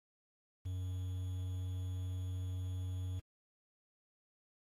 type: tone with quantisation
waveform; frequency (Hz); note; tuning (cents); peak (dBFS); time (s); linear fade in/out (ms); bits
triangle; 92.1; F#2; -7; -35; 0.65-3.2; 10; 10
effects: AAC 48 kbps